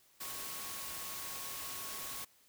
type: tone in noise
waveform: sine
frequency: 1100 Hz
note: C#6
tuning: 14 cents flat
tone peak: -52 dBFS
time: 0.2-2.25 s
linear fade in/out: 10 ms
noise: white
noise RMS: -43 dBFS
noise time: 0.2-2.25 s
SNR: -12 dB
effects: white hiss -67 dBFS RMS until 2.48 s